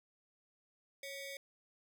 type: ring-modulated tone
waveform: sawtooth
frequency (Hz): 1396.9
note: F6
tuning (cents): 0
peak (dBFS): -37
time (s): 1.03-1.37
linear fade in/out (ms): 2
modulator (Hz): 847
effects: none